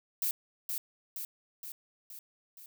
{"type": "noise with echo", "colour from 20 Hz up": "violet", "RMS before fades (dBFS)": -31, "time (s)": [0.22, 0.31], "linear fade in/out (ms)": 2, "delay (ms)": 470, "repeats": 5, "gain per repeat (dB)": -4, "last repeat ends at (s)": 2.66, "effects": []}